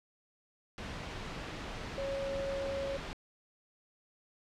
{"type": "tone in noise", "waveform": "sine", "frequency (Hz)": 550, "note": "C#5", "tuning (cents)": -14, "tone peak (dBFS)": -34, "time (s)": [1.98, 2.97], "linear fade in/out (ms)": 0, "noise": "pink", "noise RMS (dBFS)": -41, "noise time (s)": [0.78, 3.13], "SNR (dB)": 4, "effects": ["low-pass 4000 Hz 12 dB/octave"]}